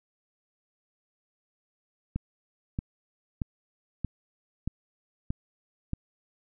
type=click train; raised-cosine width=5 ms; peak=-17 dBFS; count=7; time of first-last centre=2.16-5.934 s; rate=1.59 Hz; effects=none